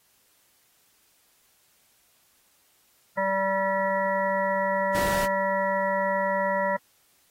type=harmonic tone; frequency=193.6 Hz; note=G3; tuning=21 cents flat; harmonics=1 / 3 / 5 / 7 / 9 / 10; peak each=-34 / -26 / -27 / -37 / -37 / -31 dBFS; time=3.17-6.77 s; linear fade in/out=10 ms
type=noise; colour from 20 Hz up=pink; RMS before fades=-32 dBFS; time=4.94-5.27 s; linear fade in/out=20 ms
effects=white hiss -64 dBFS RMS until 7.3 s + AAC 48 kbps